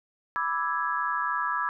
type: chord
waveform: sine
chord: E dominant seventh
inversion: second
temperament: equal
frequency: 987.8 / 1174.7 / 1318.5 / 1661.2 Hz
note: B5 / D6 / E6 / G#6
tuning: 0 / 0 / 0 / 0 cents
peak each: -31 dBFS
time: 0.36-1.69 s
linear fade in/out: 0 ms
effects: none